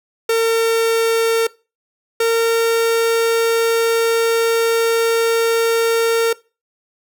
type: tone pair in turn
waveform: 45% pulse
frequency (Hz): 455 / 458.2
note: A#4 / A#4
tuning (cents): -42 / -30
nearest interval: unison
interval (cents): 12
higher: second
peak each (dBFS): -13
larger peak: neither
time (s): 0.29-1.47 / 2.2-6.33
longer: second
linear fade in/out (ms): 5
effects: noise-tail reverb RT60 0.3 s tail -21 dB re dry